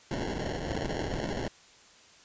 blue noise with sample-and-hold, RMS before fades -33 dBFS, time 0.11-1.48 s, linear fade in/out 0 ms, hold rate 1225 Hz, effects white hiss -56 dBFS RMS until 2.24 s + resampled to 16000 Hz

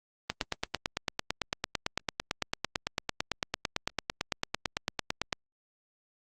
click train, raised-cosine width 0.2 ms, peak -11 dBFS, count 46, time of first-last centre 0.3-5.328 s, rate 8.95 Hz, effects Opus 32 kbps

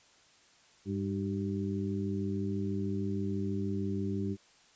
harmonic tone with a mistuned harmonic, 99.8 Hz, G2, 32 cents sharp, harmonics 1 / 2 / 3 / 4, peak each -36 / -34 / -38 / -39 dBFS, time 0.85-4.37 s, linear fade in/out 50 ms, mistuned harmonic 4, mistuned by -60 cents, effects white hiss -62 dBFS RMS until 4.75 s + resampled to 16000 Hz

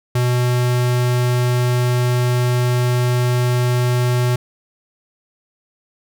square tone, 123.47 Hz, B2, in tune, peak -15 dBFS, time 0.15-4.36 s, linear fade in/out 5 ms, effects none

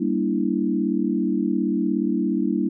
sine chord, E half-diminished seventh, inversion first, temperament equal with one note detuned, 196 / 233.1 / 290.5 / 329.6 Hz, G3 / Bb3 / D4 / E4, 0 / 0 / -19 / 0 cents, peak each -25 dBFS, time 0-2.69 s, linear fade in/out 10 ms, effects none

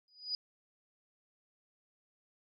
sine tone with exponential growth, 4937 Hz, D#8, 14 cents flat, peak -30 dBFS, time 0.08-0.35 s, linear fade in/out 1 ms, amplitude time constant 57 ms, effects none

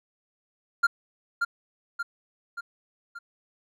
triangle tone with echo, 1396.9 Hz, F6, in tune, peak -15 dBFS, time 0.83-0.87 s, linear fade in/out 10 ms, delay 580 ms, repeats 4, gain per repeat -5 dB, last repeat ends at 3.19 s, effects none

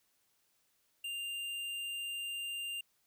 sine tone with tanh clipping, 2794 Hz, F7, in tune, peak -39 dBFS, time 1.04-2.81 s, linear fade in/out 5 ms, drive 14 dB, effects white hiss -75 dBFS RMS until 3.06 s

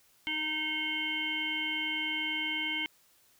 harmonic tone, 309.6 Hz, D#4, 9 cents flat, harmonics 1 / 3 / 5 / 7 / 9 / 10, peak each -41 / -45 / -44 / -33 / -42 / -35 dBFS, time 0.27-2.86 s, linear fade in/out 0 ms, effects white hiss -65 dBFS RMS until 3.39 s

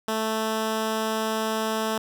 10% pulse tone, 220 Hz, A3, in tune, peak -16 dBFS, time 0.08-1.98 s, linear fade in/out 2 ms, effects none

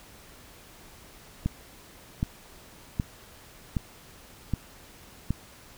click train, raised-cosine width 5 ms, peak -13 dBFS, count 6, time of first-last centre 1.46-5.306 s, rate 1.3 Hz, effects pink hiss -51 dBFS RMS until 5.77 s

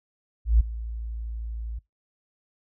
sine tone with ADSR envelope, 56.3 Hz, A1, 40 cents sharp, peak -12 dBFS, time 0.45-1.79 s, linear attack 150 ms, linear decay 12 ms, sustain -18 dB, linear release 7 ms, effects noise-tail reverb RT60 0.2 s tail -24 dB re dry

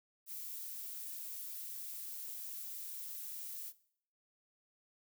violet noise, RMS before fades -45 dBFS, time 0.26-3.73 s, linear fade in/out 50 ms, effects noise-tail reverb RT60 0.6 s tail -18 dB re dry

